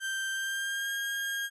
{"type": "tone with pitch glide", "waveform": "35% pulse", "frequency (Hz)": [1568, 1620.5], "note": ["G6", "G#6"], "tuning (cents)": [0, -43], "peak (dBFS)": -29, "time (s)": [0, 1.5], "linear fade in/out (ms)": 50, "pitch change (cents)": 57, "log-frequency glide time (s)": [0.32, 0.91], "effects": ["resampled to 32000 Hz"]}